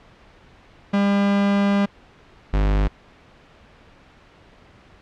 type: tone pair in turn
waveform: 45% pulse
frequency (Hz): 200.5 / 50.12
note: G3 / G1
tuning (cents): +39 / +39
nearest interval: 2 octaves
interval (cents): 2400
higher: first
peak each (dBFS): -16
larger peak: neither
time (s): 0.93-1.86 / 2.53-2.88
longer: first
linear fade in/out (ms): 10
effects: pink hiss -50 dBFS RMS until 5.01 s + low-pass 3000 Hz 12 dB/octave